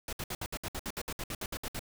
pink noise bursts, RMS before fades -37 dBFS, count 16, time 0.08-1.793 s, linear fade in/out 2 ms, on 48 ms, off 63 ms, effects none

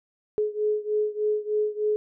sine beating tone pair, 422.4 / 425.7 Hz, G#4 / G#4, +29 / +43 cents, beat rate 3.3 Hz, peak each -25 / -27 dBFS, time 0.38-1.96 s, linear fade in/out 0 ms, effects none

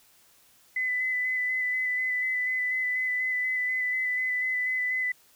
sine tone with vibrato, 2010 Hz, B6, 30 cents sharp, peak -25 dBFS, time 0.76-5.12 s, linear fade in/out 5 ms, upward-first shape square, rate 4.1 Hz, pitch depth 13 cents each way, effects white hiss -60 dBFS RMS until 5.35 s

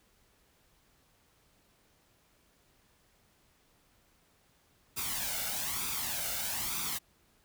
white noise with flanger, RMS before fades -35 dBFS, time 4.96-6.99 s, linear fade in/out 20 ms, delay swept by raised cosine 0.83 to 1.41 ms, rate 1.1 Hz, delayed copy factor +0.65, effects pink hiss -68 dBFS RMS until 7.44 s

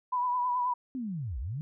sine tone with vibrato, 987.8 Hz, B5, in tune, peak -26 dBFS, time 0.12-0.74 s, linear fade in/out 10 ms, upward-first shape triangle, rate 9.4 Hz, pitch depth 44 cents each way
sine linear two-way sweep, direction down then up, 268.3 to 51.91 to 158.4 Hz, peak -32 dBFS, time 0.95-1.61 s, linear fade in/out 0 ms, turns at 1.39 s
effects none

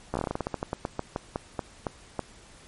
slowing click train, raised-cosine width 1 ms, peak -14 dBFS, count 21, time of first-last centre 0.14-2.193 s, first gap 14 ms, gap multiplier 1.18, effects pink hiss -52 dBFS RMS until 2.67 s + MP3 48 kbps

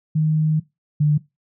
sine tone pair in turn, 155.56 / 149.35 Hz, D#3 / D3, 0 / +29 cents, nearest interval minor second, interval 71 cents, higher first, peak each -15 / -13 dBFS, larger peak second, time 0.15-0.6 / 1-1.18 s, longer first, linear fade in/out 10 ms, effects noise-tail reverb RT60 0.2 s tail -19 dB re dry

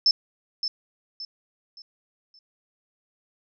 sine tone with echo, 5274 Hz, E8, in tune, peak -15 dBFS, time 0.06-0.11 s, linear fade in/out 2 ms, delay 570 ms, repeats 4, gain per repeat -9 dB, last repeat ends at 2.39 s, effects none

